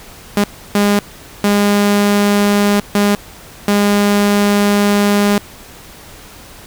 sawtooth tone bursts at uneven times, 204.1 Hz, G#3, 30 cents flat, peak -6 dBFS, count 5, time 0.37-0.44 / 0.75-0.99 / 1.44-2.8 / 2.95-3.15 / 3.68-5.38 s, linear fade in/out 2 ms, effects pink hiss -37 dBFS RMS until 6.66 s

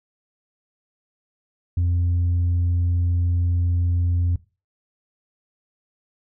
sine tone, 87.31 Hz, F2, in tune, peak -15 dBFS, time 1.77-4.36 s, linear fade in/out 5 ms, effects noise-tail reverb RT60 0.3 s tail -21 dB re dry + tanh soft clip ceiling -16 dBFS

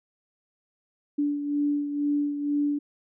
sine beating tone pair, 290 / 292.1 Hz, D4 / D4, -22 / -9 cents, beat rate 2.1 Hz, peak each -24 / -32 dBFS, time 1.18-2.79 s, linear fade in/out 10 ms, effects none

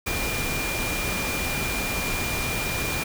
sine tone in noise, 2400 Hz, D7, 37 cents sharp, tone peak -30 dBFS, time 0.06-3.04 s, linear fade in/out 10 ms, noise pink, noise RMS -28 dBFS, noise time 0.06-3.04 s, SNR -5 dB, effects none

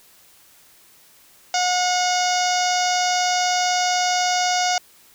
harmonic tone with a mistuned harmonic, 724 Hz, F#5, 38 cents flat, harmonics 1 / 2 / 3 / 4 / 5 / 6 / 7 / 8 / 9 / 10, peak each -20 / -28 / -29 / -30 / -32 / -31 / -28 / -29 / -30 / -36 dBFS, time 1.54-4.78 s, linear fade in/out 2 ms, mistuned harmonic 6, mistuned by +63 cents, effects white hiss -52 dBFS RMS until 5.14 s

